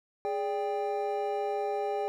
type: tone cluster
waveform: triangle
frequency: 414.8 / 581 / 793 Hz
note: G#4 / D5 / G5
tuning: -2 / -19 / +20 cents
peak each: -30 / -34 / -31 dBFS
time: 0.25-2.08 s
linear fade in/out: 0 ms
effects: none